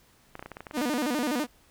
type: clicks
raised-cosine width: 0.5 ms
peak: -24 dBFS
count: 11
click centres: 0.354 / 0.394 / 0.426 / 0.46 / 0.517 / 0.569 / 0.606 / 0.668 / 0.711 / 0.783 / 0.817 s
type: tone with vibrato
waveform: sawtooth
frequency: 271.6 Hz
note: C#4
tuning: 35 cents flat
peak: -22 dBFS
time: 0.73-1.47 s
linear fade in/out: 50 ms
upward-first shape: square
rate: 12 Hz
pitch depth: 190 cents each way
effects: pink hiss -61 dBFS RMS until 1.7 s